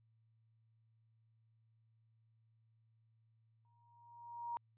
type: tone with exponential growth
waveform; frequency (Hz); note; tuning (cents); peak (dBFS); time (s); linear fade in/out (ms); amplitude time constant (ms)
sine; 945; A#5; +23; -37; 3.65-4.57; 0; 200
effects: added 112 Hz sine -70 dBFS peak until 4.77 s + resampled to 8000 Hz